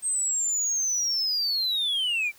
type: linear sweep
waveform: sine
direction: down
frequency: 8400 to 2297 Hz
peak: -21 dBFS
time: 0.02-2.32 s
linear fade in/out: 50 ms
effects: tanh soft clip ceiling -22 dBFS + white hiss -55 dBFS RMS until 2.38 s